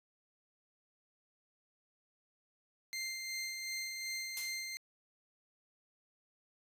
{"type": "tone with tremolo", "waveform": "20% pulse", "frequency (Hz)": 2093, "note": "C7", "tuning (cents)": 0, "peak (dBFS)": -32, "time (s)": [2.93, 4.77], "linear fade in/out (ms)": 0, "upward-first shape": "sine", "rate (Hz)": 2.7, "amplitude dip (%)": 35}
{"type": "noise with exponential decay", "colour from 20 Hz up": "blue", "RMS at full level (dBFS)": -38, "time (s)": [4.37, 4.67], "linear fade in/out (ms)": 0, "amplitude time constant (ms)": 65}
{"effects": ["resampled to 32000 Hz"]}